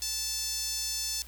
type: tone with high-pass filter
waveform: sawtooth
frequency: 880 Hz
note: A5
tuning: in tune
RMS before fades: -33 dBFS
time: 0.02-1.22 s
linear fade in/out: 0 ms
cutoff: 5400 Hz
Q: 2.5
effects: added 60 Hz sine -48 dBFS peak until 1.27 s + white hiss -52 dBFS RMS until 1.27 s